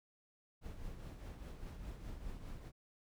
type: noise with tremolo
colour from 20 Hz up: brown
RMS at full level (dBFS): -45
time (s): 0.61-2.72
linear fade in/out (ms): 50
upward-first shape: triangle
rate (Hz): 4.9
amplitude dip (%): 55
effects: none